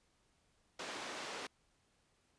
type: band-pass noise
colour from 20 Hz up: pink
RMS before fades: -45 dBFS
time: 0.79-1.47 s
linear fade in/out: 5 ms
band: 380 to 5700 Hz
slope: 12 dB/octave
effects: pink hiss -75 dBFS RMS until 2.38 s + resampled to 22050 Hz